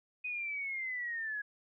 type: linear sweep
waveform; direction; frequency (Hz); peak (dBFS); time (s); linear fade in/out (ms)
sine; down; 2505 to 1658; -35; 0.24-1.42; 10
effects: none